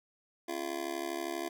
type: tone with amplitude modulation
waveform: 25% pulse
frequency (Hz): 342.1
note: F4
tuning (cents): -36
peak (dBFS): -27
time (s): 0.48-1.49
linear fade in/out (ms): 10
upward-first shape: sine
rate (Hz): 72.5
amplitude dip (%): 90
effects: none